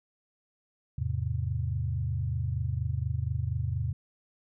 sine chord, E augmented, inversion none, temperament equal with one note detuned, 82.41 / 106.38 / 130.81 Hz, E2 / G#2 / B#2, 0 / +42 / 0 cents, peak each -32 dBFS, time 0.98-3.93 s, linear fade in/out 5 ms, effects none

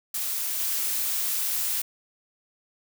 blue noise with level steps, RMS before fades -29 / -27 dBFS, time 0.14-1.82 s, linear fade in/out 5 ms, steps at 0.59 s, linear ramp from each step 10 ms, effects none

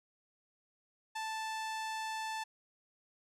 sawtooth tone, 880 Hz, A5, in tune, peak -33 dBFS, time 1.15-2.44 s, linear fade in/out 10 ms, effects low-pass 9000 Hz 12 dB/octave

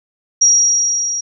sine tone with level ramp, 5690 Hz, F8, 31 cents sharp, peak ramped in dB -6 to -18 dBFS, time 0.41-1.21 s, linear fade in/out 10 ms, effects none

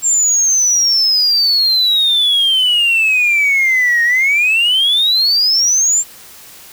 sine exponential two-way sweep, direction down then up, 7459 to 1857 to 7459 Hz, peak -8 dBFS, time 0.02-6.04 s, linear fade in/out 50 ms, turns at 4.03 s, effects tanh soft clip ceiling -7 dBFS + white hiss -38 dBFS RMS until 6.72 s

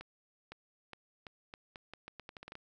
accelerating click train, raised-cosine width 0.3 ms, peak -30 dBFS, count 15, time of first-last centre 0.01-2.554 s, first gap 510 ms, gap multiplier 0.81, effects none

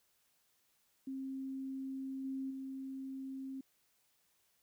sine tone with level steps, 266.9 Hz, C4, 35 cents sharp, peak -39 / -37 / -41 dBFS, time 1.07-3.61 s, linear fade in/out 5 ms, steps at 2.24 / 2.5 s, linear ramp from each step 10 ms, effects white hiss -75 dBFS RMS until 4.62 s

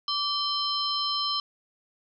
sine tone cluster, 1162 / 3112 / 4130 / 5250 Hz, D6 / G7 / C8 / E8, -19 / -13 / -23 / -8 cents, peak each -31 dBFS, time 0.08-1.4 s, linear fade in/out 2 ms, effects none

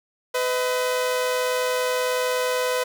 sawtooth tone pair together, 502.4 / 633 Hz, B4 / D#5, +30 / +30 cents, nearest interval major third, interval 400 cents, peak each -18 / -26 dBFS, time 0.34-2.84 s, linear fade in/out 10 ms, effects none

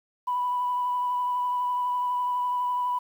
sine tone with vibrato, 987.8 Hz, B5, in tune, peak -23 dBFS, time 0.27-2.99 s, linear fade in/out 10 ms, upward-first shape triangle, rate 12 Hz, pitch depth 17 cents each way, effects tanh soft clip ceiling -19 dBFS + 9-bit

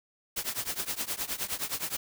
white noise with tremolo, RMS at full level -30 dBFS, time 0.36-1.97 s, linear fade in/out 10 ms, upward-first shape triangle, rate 9.6 Hz, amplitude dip 95%, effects none

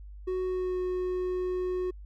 triangle tone with pitch glide, 370 to 365.3 Hz, F#4 to F#4, 0 to -22 cents, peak -26 dBFS, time 0.27-1.91 s, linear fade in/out 10 ms, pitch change -22 cents, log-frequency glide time 0.44-0.79 s, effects added 50 Hz sine -42 dBFS peak until 2.05 s

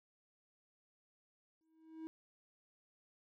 triangle tone with exponential growth, 320.3 Hz, E4, 50 cents flat, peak -39 dBFS, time 1.61-2.07 s, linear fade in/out 0 ms, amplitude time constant 100 ms, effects none

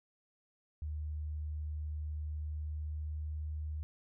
sine tone with pitch glide, 76 to 76.48 Hz, D#2 to D#2, -40 to -29 cents, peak -36 dBFS, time 0.82-3.83 s, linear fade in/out 0 ms, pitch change +11 cents, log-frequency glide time 2.3-3.41 s, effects none

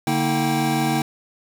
square tone cluster, 146.6 / 232.3 / 318.3 / 778 Hz, D3 / A#3 / D#4 / G5, -3 / -6 / +39 / -13 cents, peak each -25 dBFS, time 0.07-1.02 s, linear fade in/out 2 ms, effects 7-bit

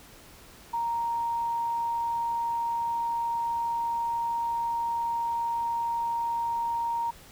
sine tone, 932.3 Hz, A#5, in tune, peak -26 dBFS, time 0.73-7.11 s, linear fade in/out 10 ms, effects pink hiss -51 dBFS RMS until 7.31 s

